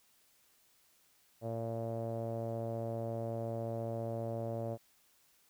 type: tone with low-pass filter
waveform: sawtooth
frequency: 114.4 Hz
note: A#2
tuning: 32 cents flat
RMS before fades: -38 dBFS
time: 1.41-4.78 s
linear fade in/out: 50 ms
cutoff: 610 Hz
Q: 5.6
effects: white hiss -69 dBFS RMS until 5.49 s